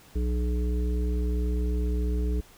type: harmonic tone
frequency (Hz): 60.7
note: B1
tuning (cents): -29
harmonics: 1 / 3 / 5 / 7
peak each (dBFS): -24 / -36 / -37 / -37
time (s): 0.15-2.41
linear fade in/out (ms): 10
effects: pink hiss -54 dBFS RMS until 2.57 s